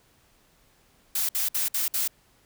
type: noise bursts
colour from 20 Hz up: blue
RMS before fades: -26 dBFS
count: 5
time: 1.15-2.078 s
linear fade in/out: 5 ms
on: 140 ms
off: 57 ms
effects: pink hiss -62 dBFS RMS until 2.45 s